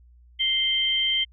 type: tone pair together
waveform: sine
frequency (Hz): 2093 / 3136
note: C7 / G7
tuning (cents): 0 / 0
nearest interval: perfect fifth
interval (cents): 700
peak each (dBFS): -28 / -21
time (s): 0.39-1.25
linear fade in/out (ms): 20
effects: added 60 Hz sine -50 dBFS peak until 1.32 s